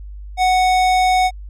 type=tone with tanh clipping; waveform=sine; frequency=740 Hz; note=F#5; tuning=in tune; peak=-14 dBFS; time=0.37-1.31 s; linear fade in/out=50 ms; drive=18 dB; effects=added 50 Hz sine -30 dBFS peak until 1.49 s

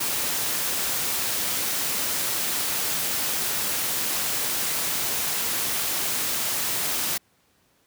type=noise; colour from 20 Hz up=white; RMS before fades=-26 dBFS; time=0-7.18 s; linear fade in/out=10 ms; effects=pink hiss -64 dBFS RMS until 7.86 s + high-pass 80 Hz 12 dB/octave

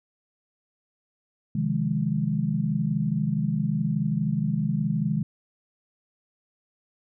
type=chord; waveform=sine; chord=F minor seventh; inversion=second; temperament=equal; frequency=130.81 / 155.56 / 174.61 / 207.7 Hz; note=C3 / Eb3 / F3 / Ab3; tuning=0 / 0 / 0 / 0 cents; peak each=-30 / -26 / -31 / -27 dBFS; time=1.55-5.23 s; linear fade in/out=5 ms; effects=none

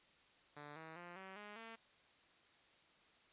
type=tone with pitch steps; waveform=5% pulse; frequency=146.9 / 160.2 / 174.69 / 190.51 / 207.7 / 226.6 Hz; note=D3 / E3 / F3 / G3 / G#3 / A#3; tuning=+1 / -49 / +1 / -49 / 0 / -49 cents; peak=-40 dBFS; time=0.56-1.76 s; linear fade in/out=10 ms; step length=200 ms; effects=white hiss -69 dBFS RMS until 3.32 s + resampled to 8000 Hz

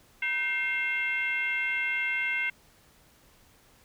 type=tone with frequency modulation; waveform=sine; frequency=2122 Hz; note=C7; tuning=24 cents sharp; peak=-26 dBFS; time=0.22-2.5 s; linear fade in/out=5 ms; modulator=580 Hz; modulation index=0.93; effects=pink hiss -60 dBFS RMS until 3.84 s

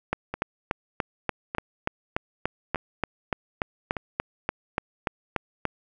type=two click trains; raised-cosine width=0.5 ms; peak=-9 / -15 dBFS; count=20 / 4; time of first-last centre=0.13-5.653 / 0.34-3.968 s; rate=3.44 / 0.827 Hz; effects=none

